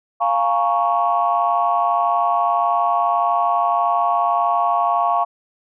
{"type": "chord", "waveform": "sine", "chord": "Bb minor seventh", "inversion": "second", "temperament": "equal", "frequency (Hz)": [698.5, 830.6, 932.3, 1108.7], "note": ["F5", "Ab5", "Bb5", "Db6"], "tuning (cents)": [0, 0, 0, 0], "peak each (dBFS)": [-18, -23, -23, -19], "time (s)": [0.2, 5.25], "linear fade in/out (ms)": 20, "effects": ["tanh soft clip ceiling -6 dBFS"]}